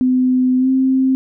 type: tone with pitch glide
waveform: sine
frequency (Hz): 254.9 to 262.8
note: C4 to C4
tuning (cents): -45 to +8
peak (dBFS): -11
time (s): 0.01-1.15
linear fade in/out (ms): 0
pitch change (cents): +53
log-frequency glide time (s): 0.58-0.69
effects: none